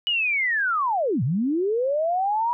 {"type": "linear two-way sweep", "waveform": "sine", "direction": "down then up", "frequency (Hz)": [2960, 110, 972], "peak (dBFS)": -20, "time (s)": [0.07, 2.53], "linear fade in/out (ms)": 0, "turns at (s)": 1.23, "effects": []}